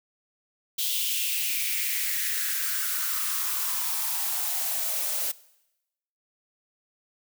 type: noise with high-pass filter sweep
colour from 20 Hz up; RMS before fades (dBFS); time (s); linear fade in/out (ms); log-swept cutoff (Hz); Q
blue; -28; 0.78-5.32; 10; 3300 to 530; 4.2
effects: noise-tail reverb RT60 0.9 s tail -20 dB re dry